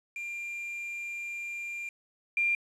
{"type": "tone pair in turn", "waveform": ["triangle", "sine"], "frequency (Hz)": [2388, 2388], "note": ["D7", "D7"], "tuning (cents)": [28, 28], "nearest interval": "unison", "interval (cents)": 0, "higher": "neither", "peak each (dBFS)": [-33, -24], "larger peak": "second", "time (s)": [[0.16, 1.89], [2.37, 2.55]], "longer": "first", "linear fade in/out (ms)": 2, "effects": ["resampled to 24000 Hz", "9-bit"]}